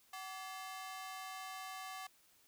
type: ring-modulated tone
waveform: sawtooth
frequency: 954 Hz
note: A#5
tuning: 40 cents sharp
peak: -38 dBFS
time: 0.13-2.07 s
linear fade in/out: 5 ms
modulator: 199 Hz
effects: white hiss -69 dBFS RMS until 2.47 s